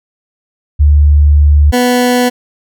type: tone pair in turn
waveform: sine / 20% pulse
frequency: 73.42 / 247 Hz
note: D2 / B3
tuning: 0 / 0 cents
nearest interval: octave + major sixth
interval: 2100 cents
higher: second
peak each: -3 dBFS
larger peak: neither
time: 0.79-1.72 / 1.72-2.3 s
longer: first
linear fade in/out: 20 ms
effects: none